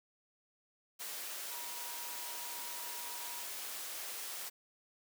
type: tone in noise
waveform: sine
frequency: 957 Hz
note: A#5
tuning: 45 cents sharp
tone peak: -51 dBFS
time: 1.5-3.45 s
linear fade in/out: 20 ms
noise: white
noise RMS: -43 dBFS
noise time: 0.99-4.5 s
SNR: -11 dB
effects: high-pass 400 Hz 12 dB/octave